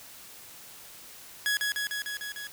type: tone with echo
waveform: sawtooth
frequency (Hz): 1674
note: G#6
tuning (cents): +13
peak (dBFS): -21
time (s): 1.46-1.57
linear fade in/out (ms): 0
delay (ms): 150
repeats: 6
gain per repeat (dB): -2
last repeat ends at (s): 2.47
effects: white hiss -48 dBFS RMS until 2.52 s